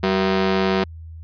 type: ring-modulated tone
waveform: sawtooth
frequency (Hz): 285.9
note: D4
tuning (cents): -46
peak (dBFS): -10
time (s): 0.03-0.84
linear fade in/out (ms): 5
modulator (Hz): 93.5
effects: added 81 Hz sine -34 dBFS peak until 1.23 s + resampled to 11025 Hz